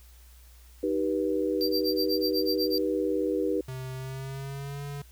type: chord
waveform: sine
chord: Eb augmented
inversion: none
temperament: just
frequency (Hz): 311.1 / 388.9 / 486.1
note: Eb4 / G4 / B4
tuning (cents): 0 / -14 / -28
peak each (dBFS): -29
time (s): 0.83-3.61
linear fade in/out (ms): 5
type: tone with tremolo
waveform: square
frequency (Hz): 4699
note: D8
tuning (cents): 0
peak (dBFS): -27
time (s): 1.61-2.78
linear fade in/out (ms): 0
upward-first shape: sine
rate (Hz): 8.1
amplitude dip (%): 100
type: tone with pitch glide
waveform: square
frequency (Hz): 130 to 142.59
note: C3 to C#3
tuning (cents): -11 to +49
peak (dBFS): -35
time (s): 3.68-5.02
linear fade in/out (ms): 5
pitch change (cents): +160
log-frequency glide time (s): 3.94-4.84
effects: added 60 Hz sine -50 dBFS peak until 5.11 s + white hiss -59 dBFS RMS until 5.11 s